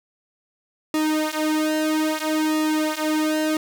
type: tone with flanger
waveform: sawtooth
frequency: 310 Hz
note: D#4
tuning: 6 cents flat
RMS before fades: -22 dBFS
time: 0.94-3.57 s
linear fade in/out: 2 ms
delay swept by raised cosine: 1.3 to 5.6 ms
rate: 0.61 Hz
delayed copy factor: -0.9
effects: 9-bit